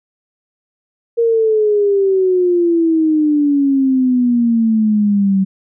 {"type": "exponential sweep", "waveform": "sine", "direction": "down", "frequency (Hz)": [469.2, 190.2], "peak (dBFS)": -10, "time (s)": [1.17, 5.45], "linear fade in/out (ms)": 20, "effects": []}